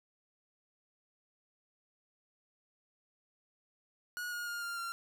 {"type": "tone with pitch steps", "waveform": "45% pulse", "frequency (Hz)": [1453, 1433.8, 1414.9, 1396.2, 1377.8], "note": ["F#6", "F6", "F6", "F6", "F6"], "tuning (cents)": [-32, 45, 22, -1, -24], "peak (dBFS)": -37, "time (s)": [4.17, 4.92], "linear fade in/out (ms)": 0, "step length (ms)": 150, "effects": []}